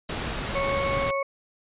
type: noise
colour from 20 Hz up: pink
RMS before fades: -30 dBFS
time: 0.09-1.11 s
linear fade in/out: 5 ms
type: harmonic tone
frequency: 552 Hz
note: C#5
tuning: 7 cents flat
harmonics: 1 / 2 / 4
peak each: -26 / -29 / -32 dBFS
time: 0.55-1.23 s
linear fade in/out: 5 ms
effects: resampled to 8000 Hz